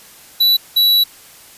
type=tone pair in turn; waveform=square; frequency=3951 / 3929 Hz; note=B7 / B7; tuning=0 / -10 cents; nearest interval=unison; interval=10 cents; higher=first; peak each=-10 dBFS; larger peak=neither; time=0.4-0.57 / 0.76-1.04 s; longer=second; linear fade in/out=10 ms; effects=white hiss -42 dBFS RMS until 1.57 s + resampled to 32000 Hz